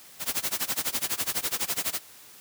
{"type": "noise with tremolo", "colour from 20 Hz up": "white", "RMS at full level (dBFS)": -26, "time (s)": [0.19, 2], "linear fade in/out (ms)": 50, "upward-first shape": "sine", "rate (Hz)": 12, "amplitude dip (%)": 95, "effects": ["white hiss -50 dBFS RMS until 2.4 s", "high-pass 80 Hz 12 dB/octave"]}